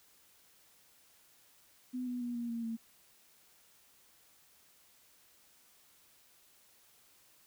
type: tone with pitch steps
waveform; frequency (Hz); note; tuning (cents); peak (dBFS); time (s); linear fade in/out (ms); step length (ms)
sine; 251.5 / 246.5 / 241.5 / 236.7 / 232 / 227.3; B3 / B3 / B3 / A#3 / A#3 / A#3; +32 / -3 / -39 / +27 / -8 / -43; -35; 1.93-2.77; 20; 140
effects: white hiss -65 dBFS RMS until 7.46 s